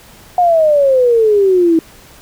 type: exponential sweep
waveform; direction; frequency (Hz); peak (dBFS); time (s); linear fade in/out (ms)
sine; down; 726 to 319.8; -7; 0.38-1.79; 2
effects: pink hiss -41 dBFS RMS until 2.21 s